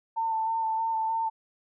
sine tone with vibrato, 895 Hz, A5, 29 cents sharp, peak -25 dBFS, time 0.16-1.3 s, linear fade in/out 20 ms, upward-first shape square, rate 3.2 Hz, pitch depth 16 cents each way, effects none

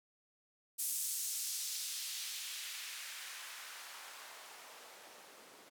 blue noise with band-pass filter sweep, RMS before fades -44 dBFS, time 0.78-5.7 s, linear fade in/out 20 ms, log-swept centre 9300 to 340 Hz, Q 1, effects none

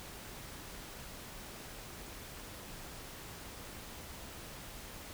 silence, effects pink hiss -48 dBFS RMS until 5.13 s

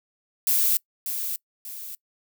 violet noise with echo, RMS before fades -21 dBFS, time 0.47-0.77 s, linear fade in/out 2 ms, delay 590 ms, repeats 2, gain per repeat -8 dB, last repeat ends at 1.95 s, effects noise-tail reverb RT60 0.1 s tail -24 dB re dry

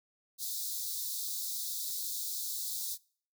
white high-pass noise, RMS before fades -37 dBFS, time 0.38-2.98 s, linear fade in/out 50 ms, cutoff 3600 Hz, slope 96 dB/octave, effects noise-tail reverb RT60 0.5 s tail -24 dB re dry

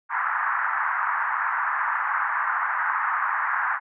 pink band-pass noise, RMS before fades -25 dBFS, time 0.09-3.8 s, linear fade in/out 50 ms, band 920 to 1800 Hz, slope 48 dB/octave, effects none

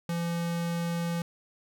square tone, 170 Hz, F3, 46 cents flat, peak -29 dBFS, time 0.09-1.22 s, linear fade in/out 2 ms, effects none

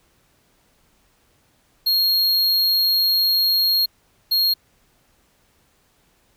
square tone bursts at uneven times, 4262 Hz, C8, 31 cents sharp, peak -16 dBFS, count 2, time 1.86-3.86 / 4.31-4.54 s, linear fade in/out 10 ms, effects pink hiss -61 dBFS RMS until 6.36 s

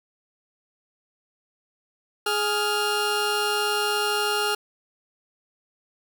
20% pulse tone pair together, 416.5 / 1401 Hz, G#4 / F6, +5 / +5 cents, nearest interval octave + major sixth, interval 2100 cents, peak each -20 dBFS, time 2.26-4.55 s, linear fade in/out 5 ms, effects none

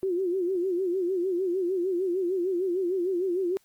sine tone with vibrato, 364.7 Hz, F#4, 25 cents flat, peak -24 dBFS, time 0.03-3.57 s, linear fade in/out 0 ms, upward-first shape sine, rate 6.6 Hz, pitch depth 110 cents each way, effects white hiss -65 dBFS RMS until 3.64 s + Opus 24 kbps

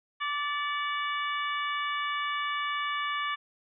harmonic tone with a mistuned harmonic, 583 Hz, D5, 13 cents flat, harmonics 2 / 3 / 4 / 5 / 6, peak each -31 / -35 / -37 / -39 / -41 dBFS, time 0.2-3.36 s, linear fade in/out 20 ms, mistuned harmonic 4, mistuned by -43 cents, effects none

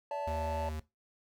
triangle chord, D suspended second, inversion none, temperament equal with one note detuned, 572.3 / 659.3 / 880 Hz, D5 / E5 / A5, -45 / 0 / 0 cents, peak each -35 / -41 / -35 dBFS, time 0.11-0.69 s, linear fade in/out 2 ms
square tone, 77.4 Hz, D#2, 9 cents flat, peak -37 dBFS, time 0.27-0.8 s, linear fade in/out 5 ms
effects noise-tail reverb RT60 0.2 s tail -17 dB re dry

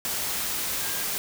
sine tone in noise, 1613 Hz, G6, 49 cents sharp, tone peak -39 dBFS, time 0.81-1.03 s, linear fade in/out 0 ms, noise white, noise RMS -29 dBFS, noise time 0.05-1.18 s, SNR -13 dB, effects none

